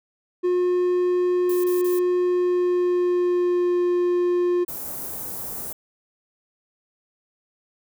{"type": "tone with pitch glide", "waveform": "triangle", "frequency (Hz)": [358.8, 354.1], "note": ["F4", "F4"], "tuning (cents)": [47, 24], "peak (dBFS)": -16, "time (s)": [0.43, 4.65], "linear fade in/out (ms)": 20, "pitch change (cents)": -23, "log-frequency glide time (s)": [2.17, 3.78]}
{"type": "noise bursts", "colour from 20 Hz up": "violet", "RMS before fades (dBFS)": -35, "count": 3, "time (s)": [1.49, 1.992], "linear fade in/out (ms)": 5, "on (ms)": 150, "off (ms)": 26}
{"type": "band-stop noise", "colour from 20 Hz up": "white", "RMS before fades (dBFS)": -32, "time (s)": [4.68, 5.73], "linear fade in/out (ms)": 5, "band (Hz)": [780, 12000], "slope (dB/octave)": 12}
{"effects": []}